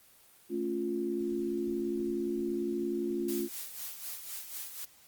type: chord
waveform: sine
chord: A augmented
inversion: none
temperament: equal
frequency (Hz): 220 / 277.2 / 349.2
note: A3 / C#4 / E#4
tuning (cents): 0 / 0 / 0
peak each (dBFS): -37 / -37 / -32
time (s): 0.49-3.49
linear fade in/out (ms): 50
type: noise with tremolo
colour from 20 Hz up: blue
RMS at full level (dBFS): -39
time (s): 3.28-4.85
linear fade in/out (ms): 5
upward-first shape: sine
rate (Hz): 4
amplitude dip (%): 60
effects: white hiss -60 dBFS RMS until 5.07 s + Opus 24 kbps